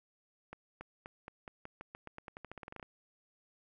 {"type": "accelerating click train", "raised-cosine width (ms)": 0.5, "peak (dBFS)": -30, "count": 21, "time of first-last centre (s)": [0.53, 2.828], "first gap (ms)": 280, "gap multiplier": 0.89, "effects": []}